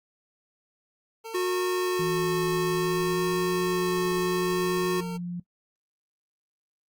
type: tone with vibrato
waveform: 25% pulse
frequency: 449.8 Hz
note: A4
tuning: 38 cents sharp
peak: -32 dBFS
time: 1.24-5.18 s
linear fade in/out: 20 ms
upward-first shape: triangle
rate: 0.61 Hz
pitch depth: 40 cents each way
type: tone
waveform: square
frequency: 364.2 Hz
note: F#4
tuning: 27 cents flat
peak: -25 dBFS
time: 1.34-5.01 s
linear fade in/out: 10 ms
type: tone with pitch glide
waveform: sine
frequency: 164.81 to 175.62 Hz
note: E3 to F3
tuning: 0 to +10 cents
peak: -30 dBFS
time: 1.99-5.4 s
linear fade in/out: 5 ms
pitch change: +110 cents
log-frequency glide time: 2.74-3.57 s
effects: noise-tail reverb RT60 0.1 s tail -19 dB re dry + Opus 48 kbps